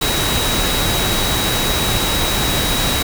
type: tone in noise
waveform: sine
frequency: 3845 Hz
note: B7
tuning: 47 cents flat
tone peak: -22 dBFS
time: 0.01-3.03 s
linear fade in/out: 10 ms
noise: pink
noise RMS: -18 dBFS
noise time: 0.01-3.03 s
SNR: -7 dB
effects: none